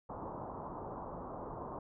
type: low-pass noise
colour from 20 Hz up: white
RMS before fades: -44 dBFS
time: 0.09-1.79 s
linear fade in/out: 5 ms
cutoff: 1100 Hz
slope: 48 dB/octave
effects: none